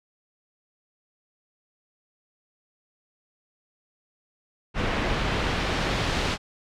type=noise with low-pass filter sweep; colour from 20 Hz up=pink; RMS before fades=-26 dBFS; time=4.74-6.38 s; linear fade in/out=50 ms; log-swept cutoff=2600 to 4500 Hz; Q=0.89; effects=none